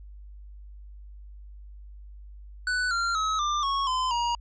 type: tone with pitch steps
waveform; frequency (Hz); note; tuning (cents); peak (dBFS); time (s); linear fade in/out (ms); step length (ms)
square; 1490 / 1382.2 / 1282.2 / 1189.5 / 1103.4 / 1023.6 / 949.5; F#6 / F6 / E6 / D6 / C#6 / C6 / A#5; +12 / -18 / -48 / +22 / -8 / -38 / +32; -25; 2.67-4.35; 2; 240
effects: added 50 Hz sine -42 dBFS peak until 4.4 s + resampled to 16000 Hz